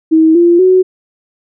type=tone with pitch steps; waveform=sine; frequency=319.5 / 344.4 / 371.3 Hz; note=D#4 / F4 / F#4; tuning=+46 / -24 / +6 cents; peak=-4 dBFS; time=0.11-0.83 s; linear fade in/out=20 ms; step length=240 ms; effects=none